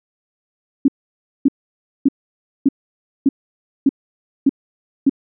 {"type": "tone bursts", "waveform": "sine", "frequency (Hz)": 274.1, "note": "C#4", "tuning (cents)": -19, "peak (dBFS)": -8, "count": 8, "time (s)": [0.85, 5.096], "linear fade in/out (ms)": 5, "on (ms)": 32, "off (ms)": 570, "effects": []}